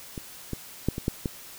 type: clicks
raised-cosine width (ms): 3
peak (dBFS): -21 / -17 / -10 / -18 / -11 / -14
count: 6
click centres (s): 0.178 / 0.533 / 0.886 / 0.981 / 1.081 / 1.258
effects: white hiss -45 dBFS RMS until 1.58 s